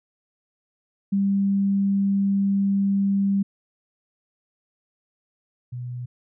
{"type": "tone pair in turn", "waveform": "sine", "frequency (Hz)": [197.6, 123.25], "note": ["G3", "B2"], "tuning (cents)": [14, -3], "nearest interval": "minor sixth", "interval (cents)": 817, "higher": "first", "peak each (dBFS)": [-18, -29], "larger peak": "first", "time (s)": [[1.12, 3.43], [5.72, 6.06]], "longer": "first", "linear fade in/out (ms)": 10, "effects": []}